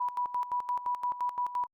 sine tone with tremolo, 982 Hz, B5, 10 cents flat, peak -27 dBFS, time 0-1.67 s, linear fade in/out 10 ms, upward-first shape square, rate 5.8 Hz, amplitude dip 75%, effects Opus 48 kbps

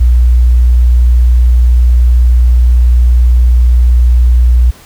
sine tone, 60.5 Hz, B1, 35 cents flat, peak -3 dBFS, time 0-4.71 s, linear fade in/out 10 ms, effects pink hiss -38 dBFS RMS until 4.85 s

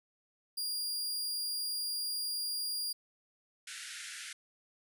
sawtooth tone, 4817 Hz, D8, 43 cents sharp, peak -31 dBFS, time 0.57-2.93 s, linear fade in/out 10 ms
pink band-pass noise, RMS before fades -45 dBFS, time 3.67-4.33 s, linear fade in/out 5 ms, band 1400 to 11000 Hz, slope 96 dB/octave
effects none

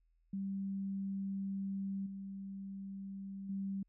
sine tone with level steps, 195.4 Hz, G3, 5 cents flat, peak -36 / -42 / -36 dBFS, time 0.33-3.83 s, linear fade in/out 5 ms, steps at 2.06 / 3.49 s, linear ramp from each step 5 ms, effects added 41 Hz sine -70 dBFS peak until 3.88 s

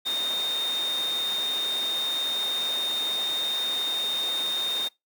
sine tone in noise, 3669 Hz, A#7, 28 cents flat, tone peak -25 dBFS, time 0.05-4.89 s, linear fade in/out 20 ms, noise pink, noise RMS -35 dBFS, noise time 0.05-4.89 s, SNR +7 dB, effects noise-tail reverb RT60 0.2 s tail -23 dB re dry + high-pass 400 Hz 12 dB/octave

